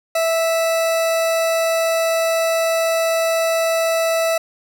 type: tone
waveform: 40% pulse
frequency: 657 Hz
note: E5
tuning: 6 cents flat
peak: -15 dBFS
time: 0.15-4.38 s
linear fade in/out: 5 ms
effects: none